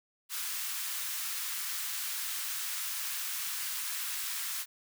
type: high-pass noise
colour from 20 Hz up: white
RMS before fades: -36 dBFS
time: 0.29-4.66 s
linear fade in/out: 50 ms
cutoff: 1100 Hz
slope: 24 dB/octave
effects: none